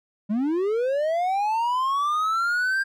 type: linear sweep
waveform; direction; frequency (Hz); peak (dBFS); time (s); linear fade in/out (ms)
triangle; up; 196.9 to 1603; -19; 0.29-2.84; 20
effects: none